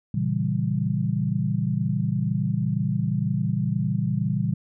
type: chord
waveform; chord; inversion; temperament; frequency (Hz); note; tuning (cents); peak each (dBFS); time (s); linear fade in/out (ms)
sine; A# diminished seventh; none; equal; 116.54 / 138.59 / 164.81 / 196; A#2 / C#3 / E3 / G3; 0 / 0 / 0 / 0; -27; 0.14-4.54; 5
effects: none